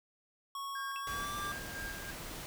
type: tone with pitch glide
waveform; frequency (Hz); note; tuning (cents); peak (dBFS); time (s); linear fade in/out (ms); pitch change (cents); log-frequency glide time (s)
square; 1105 to 1177.5; C#6 to D6; -6 to +4; -39; 0.55-1.52; 2; +110; 0.99-1.36
type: tone with tremolo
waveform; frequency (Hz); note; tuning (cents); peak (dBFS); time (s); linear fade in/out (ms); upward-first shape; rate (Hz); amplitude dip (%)
triangle; 1607; G6; +43; -39; 0.75-2.11; 5; square; 3; 50
type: tone with exponential decay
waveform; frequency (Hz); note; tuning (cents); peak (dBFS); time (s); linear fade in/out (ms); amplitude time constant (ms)
triangle; 2656; E7; +12; -37; 0.96-1.04; 0; 17
type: noise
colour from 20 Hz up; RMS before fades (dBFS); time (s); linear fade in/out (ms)
pink; -44; 1.07-2.46; 0
effects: none